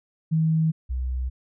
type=tone pair in turn; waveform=sine; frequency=159.8 / 63.42 Hz; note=D#3 / B1; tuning=+47 / +47 cents; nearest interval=octave + major third; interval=1600 cents; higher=first; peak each=-18 / -24 dBFS; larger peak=first; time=0.31-0.72 / 0.89-1.3 s; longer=neither; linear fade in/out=20 ms; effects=none